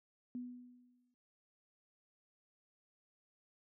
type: tone with exponential decay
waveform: sine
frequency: 246.9 Hz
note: B3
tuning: in tune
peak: -38 dBFS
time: 0.35-1.14 s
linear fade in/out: 0 ms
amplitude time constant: 170 ms
effects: high-pass 150 Hz 12 dB/octave